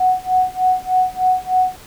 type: tone with tremolo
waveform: sine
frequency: 740 Hz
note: F#5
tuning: in tune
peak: -10 dBFS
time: 0-1.76 s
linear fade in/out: 5 ms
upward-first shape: sine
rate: 3.3 Hz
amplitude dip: 95%
effects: pink hiss -41 dBFS RMS until 1.86 s